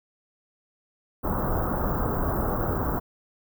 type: band-stop noise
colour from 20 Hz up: pink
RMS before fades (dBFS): -26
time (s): 1.23-3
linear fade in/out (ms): 20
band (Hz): 1400 to 16000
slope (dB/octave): 48
effects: none